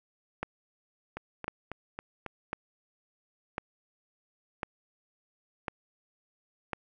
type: two click trains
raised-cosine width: 0.5 ms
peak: -17 / -22 dBFS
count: 7 / 5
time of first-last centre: 0.43-6.733 / 1.17-2.263 s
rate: 0.952 / 3.66 Hz
effects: none